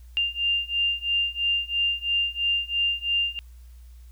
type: beating tone pair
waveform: sine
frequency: 2794 / 2797 Hz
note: F7 / F7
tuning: 0 / +2 cents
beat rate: 3 Hz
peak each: -26 / -25 dBFS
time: 0.17-3.39 s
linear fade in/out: 0 ms
effects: added 60 Hz sine -43 dBFS peak until 4.11 s + white hiss -63 dBFS RMS until 4.11 s